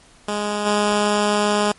10% pulse tone with level steps, 207.7 Hz, G#3, in tune, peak -13 / -8 dBFS, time 0.28-1.72 s, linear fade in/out 5 ms, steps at 0.65 s, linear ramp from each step 20 ms, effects pink hiss -50 dBFS RMS until 1.78 s + MP3 48 kbps

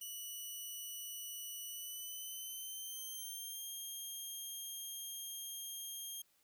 5% pulse tone with pitch glide, 2951 to 3218 Hz, F#7 to G7, -5 to +45 cents, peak -36 dBFS, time 0.01-6.22 s, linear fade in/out 5 ms, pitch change +150 cents, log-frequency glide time 1.66-3.71 s, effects white hiss -74 dBFS RMS until 6.43 s

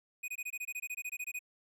square tone bursts, 2489 Hz, D#7, in tune, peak -37 dBFS, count 16, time 0.23-1.392 s, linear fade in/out 10 ms, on 52 ms, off 22 ms, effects none

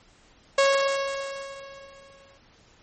sawtooth tone with exponential decay, 550 Hz, C#5, 14 cents flat, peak -12 dBFS, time 0.58-2.38 s, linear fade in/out 5 ms, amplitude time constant 390 ms, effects pink hiss -57 dBFS RMS until 2.82 s + MP3 32 kbps

